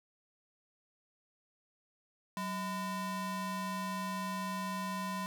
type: ring-modulated tone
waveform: square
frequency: 412 Hz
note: G#4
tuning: 14 cents flat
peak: -33 dBFS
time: 2.37-5.26 s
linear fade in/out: 0 ms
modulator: 600 Hz
effects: none